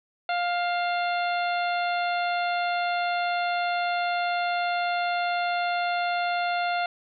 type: harmonic tone with a mistuned harmonic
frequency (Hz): 703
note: F5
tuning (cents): +11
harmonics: 1 / 2 / 3 / 4 / 5 / 6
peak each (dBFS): -25 / -31 / -35 / -37 / -39 / -41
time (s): 0.29-6.86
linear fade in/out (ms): 2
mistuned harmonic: 4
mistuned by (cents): -43
effects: none